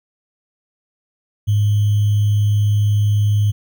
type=tone with sample-and-hold; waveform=sine; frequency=103.83 Hz; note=G#2; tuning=in tune; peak=-12 dBFS; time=1.47-3.52 s; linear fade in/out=20 ms; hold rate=3150 Hz; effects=none